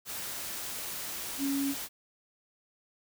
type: tone in noise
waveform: sine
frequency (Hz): 277.2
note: C#4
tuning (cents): 0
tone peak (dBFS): -28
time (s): 1.38-1.75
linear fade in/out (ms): 50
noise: white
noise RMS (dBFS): -38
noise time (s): 0.05-1.89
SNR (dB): +7
effects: none